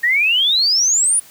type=exponential sweep; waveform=sine; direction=up; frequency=1832 to 9960 Hz; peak=-12 dBFS; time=0.03-1.2 s; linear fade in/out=10 ms; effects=white hiss -44 dBFS RMS until 1.3 s